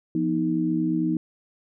sine tone cluster, 171.5 / 245.3 / 314.2 Hz, F3 / B3 / D#4, -31 / -12 / +17 cents, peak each -27 / -28 / -23 dBFS, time 0.15-1.17 s, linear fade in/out 2 ms, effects none

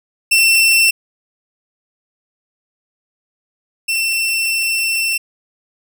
sawtooth tone pair in turn, 2694 / 2694 Hz, E7 / E7, +37 / +37 cents, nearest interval unison, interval 0 cents, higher neither, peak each -6 / -12 dBFS, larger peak first, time 0.31-0.91 / 3.88-5.18 s, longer second, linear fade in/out 10 ms, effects none

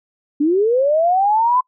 sine linear sweep, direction up, 280 to 1025 Hz, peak -12 dBFS, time 0.4-1.61 s, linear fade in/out 10 ms, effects noise-tail reverb RT60 0.1 s tail -24 dB re dry

